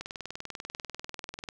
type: click train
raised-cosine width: 0.2 ms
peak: -21 dBFS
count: 31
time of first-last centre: 0.01-1.488 s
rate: 20.3 Hz
effects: none